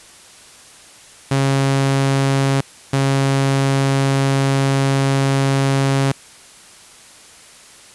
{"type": "tone bursts at uneven times", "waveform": "sawtooth", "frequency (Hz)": 136.5, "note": "C#3", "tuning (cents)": -26, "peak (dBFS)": -10, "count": 2, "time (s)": [[1.31, 2.61], [2.93, 6.12]], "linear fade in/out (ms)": 5, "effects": ["white hiss -43 dBFS RMS until 7.94 s", "resampled to 24000 Hz"]}